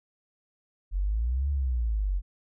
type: exponential two-way sweep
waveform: sine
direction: up then down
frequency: 44.14 to 72.3 to 44.14 Hz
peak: -24 dBFS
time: 0.91-2.22 s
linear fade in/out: 50 ms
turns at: 1.5 s
effects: none